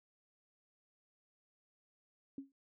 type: tone with exponential decay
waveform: sine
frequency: 273.8 Hz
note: C#4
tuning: 21 cents flat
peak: -38 dBFS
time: 2.38-2.52 s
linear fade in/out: 2 ms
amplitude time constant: 29 ms
effects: none